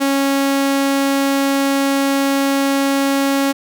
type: tone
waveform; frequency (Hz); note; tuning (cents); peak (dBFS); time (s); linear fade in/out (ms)
sawtooth; 275.5; C#4; -11; -10; 0-3.53; 20
effects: none